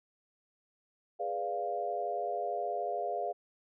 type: chord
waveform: sine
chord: G# diminished seventh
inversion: none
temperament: equal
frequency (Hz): 415.3 / 493.9 / 587.3 / 698.5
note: G#4 / B4 / D5 / F5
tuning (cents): 0 / 0 / 0 / 0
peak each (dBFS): -39 / -40 / -39 / -34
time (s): 1.19-3.33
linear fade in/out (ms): 20
effects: none